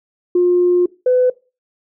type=tone pair in turn; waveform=sine; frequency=355.6 / 502.9 Hz; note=F4 / B4; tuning=+31 / +31 cents; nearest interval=tritone; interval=600 cents; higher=second; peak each=-9 dBFS; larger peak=neither; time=0.35-0.86 / 1.06-1.3 s; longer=first; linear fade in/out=5 ms; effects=noise-tail reverb RT60 0.3 s tail -21 dB re dry + tanh soft clip ceiling -5 dBFS